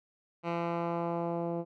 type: tone with low-pass filter sweep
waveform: 10% pulse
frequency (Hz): 170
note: F3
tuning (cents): -46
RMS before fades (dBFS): -33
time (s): 0.43-1.65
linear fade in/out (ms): 50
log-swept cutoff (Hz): 2300 to 520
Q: 1
effects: none